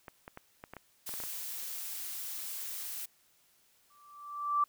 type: clicks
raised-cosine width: 0.5 ms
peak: -29 dBFS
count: 10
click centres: 0.082 / 0.279 / 0.374 / 0.639 / 0.736 / 0.767 / 1.092 / 1.139 / 1.202 / 1.237 s
type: noise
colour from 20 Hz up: blue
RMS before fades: -40 dBFS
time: 1.06-3.06 s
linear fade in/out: 10 ms
type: tone with exponential growth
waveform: sine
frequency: 1168 Hz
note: D6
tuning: 10 cents flat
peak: -23 dBFS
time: 3.9-4.64 s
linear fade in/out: 5 ms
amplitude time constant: 160 ms
effects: white hiss -68 dBFS RMS until 4.68 s